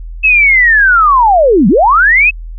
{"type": "linear two-way sweep", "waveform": "sine", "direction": "down then up", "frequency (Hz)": [2630, 168.9, 2630], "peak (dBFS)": -4, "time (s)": [0.23, 2.31], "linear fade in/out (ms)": 20, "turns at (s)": 1.68, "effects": ["added 41 Hz sine -22 dBFS peak until 2.58 s"]}